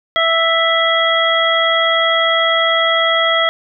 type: harmonic tone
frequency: 659.3 Hz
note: E5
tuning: in tune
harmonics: 1 / 2 / 3 / 5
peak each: -17 / -17 / -17 / -17 dBFS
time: 0.16-3.49 s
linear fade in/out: 0 ms
effects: none

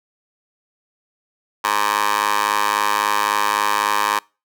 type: tone with high-pass filter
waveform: 15% pulse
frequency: 103.7 Hz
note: G#2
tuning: 2 cents flat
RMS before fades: -19 dBFS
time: 1.64-4.19 s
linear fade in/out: 5 ms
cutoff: 1000 Hz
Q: 2.3
effects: noise-tail reverb RT60 0.3 s tail -25 dB re dry

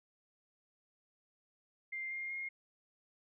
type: tone with pitch steps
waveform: sine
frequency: 2101 / 2119 / 2138 Hz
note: C7 / C7 / C7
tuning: +7 / +21 / +37 cents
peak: -38 dBFS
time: 1.92-2.49 s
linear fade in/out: 10 ms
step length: 190 ms
effects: none

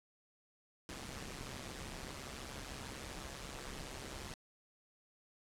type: noise with amplitude modulation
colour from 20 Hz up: pink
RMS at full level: -43 dBFS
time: 0.89-4.34 s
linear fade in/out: 0 ms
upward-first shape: sine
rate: 135 Hz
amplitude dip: 75%
effects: low-pass 9000 Hz 12 dB/octave

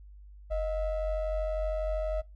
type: ring-modulated tone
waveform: triangle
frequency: 336.3 Hz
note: E4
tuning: 35 cents sharp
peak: -23 dBFS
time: 0.5-2.22 s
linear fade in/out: 20 ms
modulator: 290 Hz
effects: noise-tail reverb RT60 0.2 s tail -20 dB re dry + added 50 Hz sine -47 dBFS peak until 2.35 s

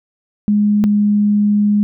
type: tone pair in turn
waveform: sine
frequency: 207.7 / 207 Hz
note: G#3 / G#3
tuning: 0 / -5 cents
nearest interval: unison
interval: 5 cents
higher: first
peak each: -10 dBFS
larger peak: neither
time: 0.48-0.84 / 0.84-1.83 s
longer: second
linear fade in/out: 0 ms
effects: none

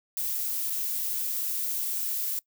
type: noise with dropouts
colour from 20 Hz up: violet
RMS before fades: -30 dBFS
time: 0.17-2.39 s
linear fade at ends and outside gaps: 1 ms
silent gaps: 0.699-0.703 s
effects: noise-tail reverb RT60 0.1 s tail -22 dB re dry

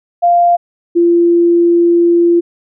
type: tone pair in turn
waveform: sine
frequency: 696 / 343.1 Hz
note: F5 / F4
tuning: -6 / -31 cents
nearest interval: octave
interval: 1225 cents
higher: first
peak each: -6 dBFS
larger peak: neither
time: 0.22-0.57 / 0.95-2.41 s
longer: second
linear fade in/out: 20 ms
effects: none

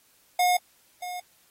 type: tone with echo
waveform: square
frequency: 720 Hz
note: F#5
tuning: 47 cents flat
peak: -20 dBFS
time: 0.39-0.57 s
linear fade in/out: 5 ms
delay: 630 ms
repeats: 1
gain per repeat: -13 dB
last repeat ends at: 1.2 s
effects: white hiss -62 dBFS RMS until 1.5 s + AAC 48 kbps

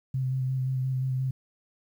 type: tone with vibrato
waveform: sine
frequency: 130.5 Hz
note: C3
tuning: 4 cents flat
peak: -25 dBFS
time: 0.14-1.31 s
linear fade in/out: 5 ms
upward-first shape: square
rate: 5.7 Hz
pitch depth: 16 cents each way
effects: 10-bit

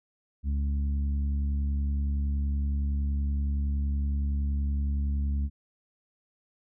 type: harmonic tone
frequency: 70.7 Hz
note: C#2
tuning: 35 cents sharp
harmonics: 1 / 2 / 3 / 4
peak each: -25 / -43 / -38 / -48 dBFS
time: 0.43-5.5 s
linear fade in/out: 50 ms
effects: none

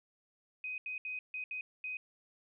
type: tone bursts at uneven times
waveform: sine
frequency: 2509 Hz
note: D#7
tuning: 14 cents sharp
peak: -37 dBFS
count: 6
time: 0.64-0.78 / 0.86-0.98 / 1.05-1.19 / 1.34-1.44 / 1.51-1.61 / 1.84-1.97 s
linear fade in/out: 2 ms
effects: none

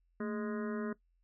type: harmonic tone with a mistuned harmonic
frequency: 207.7 Hz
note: G#3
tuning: in tune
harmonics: 1 / 2 / 3 / 5 / 6 / 7 / 8 / 9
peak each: -36 / -40 / -48 / -51 / -50 / -50 / -53 / -55 dBFS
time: 0.2-0.93 s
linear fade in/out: 5 ms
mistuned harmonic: 1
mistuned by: +110 cents
effects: noise-tail reverb RT60 0.1 s tail -18 dB re dry + added 43 Hz sine -70 dBFS peak until 1.23 s

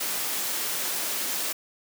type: high-pass noise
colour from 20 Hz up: white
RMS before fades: -29 dBFS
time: 0-1.53 s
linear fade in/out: 10 ms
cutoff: 210 Hz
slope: 12 dB/octave
effects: none

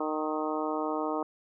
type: harmonic tone with a mistuned harmonic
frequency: 154.3 Hz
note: D#3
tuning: 14 cents flat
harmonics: 2 / 3 / 4 / 5 / 6 / 7 / 8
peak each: -33 / -35 / -36 / -37 / -38 / -38 / -39 dBFS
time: 0-1.23 s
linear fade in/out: 5 ms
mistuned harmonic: 8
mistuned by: +25 cents
effects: none

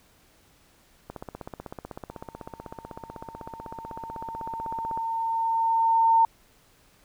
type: click train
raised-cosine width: 1 ms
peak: -22 dBFS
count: 63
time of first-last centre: 1.1-4.975 s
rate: 16 Hz
type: tone with exponential growth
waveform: sine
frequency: 908 Hz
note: A#5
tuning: 46 cents flat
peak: -15 dBFS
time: 2.11-6.25 s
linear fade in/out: 2 ms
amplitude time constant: 900 ms
effects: pink hiss -60 dBFS RMS until 7.04 s

